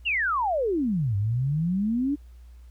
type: exponential two-way sweep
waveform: sine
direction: down then up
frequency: 2945 to 97.2 to 297.7 Hz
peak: -22 dBFS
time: 0.05-2.16 s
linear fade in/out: 20 ms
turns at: 1.16 s
effects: added 60 Hz sine -44 dBFS peak until 2.7 s + pink hiss -66 dBFS RMS until 2.7 s